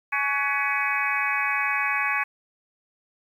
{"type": "harmonic tone with a mistuned harmonic", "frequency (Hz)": 280.7, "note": "C#4", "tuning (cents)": 22, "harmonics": [3, 4, 5, 6, 7, 8, 9], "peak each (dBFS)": [-32, -29, -34, -29, -31, -28, -29], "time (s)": [0.12, 2.24], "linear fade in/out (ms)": 10, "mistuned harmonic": 5, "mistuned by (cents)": 110, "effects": ["9-bit"]}